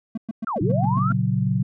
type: tone bursts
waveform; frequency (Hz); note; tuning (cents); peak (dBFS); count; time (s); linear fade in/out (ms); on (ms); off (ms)
triangle; 223.3; A3; +26; -22; 8; 0.15-1.128; 5; 26; 110
type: linear two-way sweep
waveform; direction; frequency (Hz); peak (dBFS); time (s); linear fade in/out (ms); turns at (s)
sine; down then up; 1407 to 277.2 to 1407; -23; 0.47-1.12; 2; 0.61
type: chord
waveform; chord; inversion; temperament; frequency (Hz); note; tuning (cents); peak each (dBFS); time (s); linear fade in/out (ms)
sine; F# major; first; equal; 116.54 / 138.59 / 185; A#2 / C#3 / F#3; 0 / 0 / 0; -23; 0.61-1.63; 5
effects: none